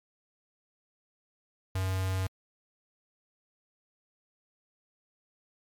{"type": "tone with notch filter", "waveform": "square", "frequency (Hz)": 94.2, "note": "F#2", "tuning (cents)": 32, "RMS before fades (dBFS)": -30, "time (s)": [1.75, 2.27], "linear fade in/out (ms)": 5, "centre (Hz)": 330, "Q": 1.3, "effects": ["MP3 96 kbps"]}